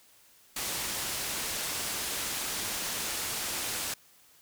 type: low-pass noise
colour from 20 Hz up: white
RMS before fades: -34 dBFS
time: 0.56-3.94 s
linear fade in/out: 5 ms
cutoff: 11000 Hz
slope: 12 dB/octave
effects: white hiss -60 dBFS RMS until 4.41 s